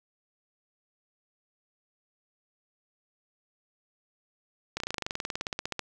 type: slowing click train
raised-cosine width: 0.2 ms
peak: -14 dBFS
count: 22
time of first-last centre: 4.77-5.793 s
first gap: 32 ms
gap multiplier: 1.04
effects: none